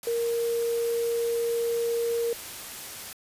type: tone in noise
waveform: sine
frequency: 466.9 Hz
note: A#4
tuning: 3 cents sharp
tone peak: -24 dBFS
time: 0.07-2.33 s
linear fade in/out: 2 ms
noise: white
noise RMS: -39 dBFS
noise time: 0.03-3.13 s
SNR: +12 dB
effects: resampled to 32000 Hz